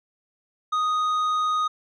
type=tone with tanh clipping; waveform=sine; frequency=1244.5 Hz; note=D#6; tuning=in tune; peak=-22 dBFS; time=0.72-1.68 s; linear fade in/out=10 ms; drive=7 dB; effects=none